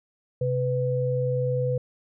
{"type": "tone pair together", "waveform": "sine", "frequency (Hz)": [130.81, 498.7], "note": ["C3", "B4"], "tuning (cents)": [0, 17], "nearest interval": "octave + major seventh", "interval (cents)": 2317, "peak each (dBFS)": -25, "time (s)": [0.41, 1.78], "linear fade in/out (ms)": 5, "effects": []}